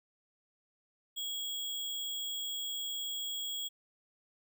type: tone with sample-and-hold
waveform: sine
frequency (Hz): 3322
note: G#7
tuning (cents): 0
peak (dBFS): -35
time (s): 1.16-3.69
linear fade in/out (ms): 20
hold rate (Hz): 11025
effects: none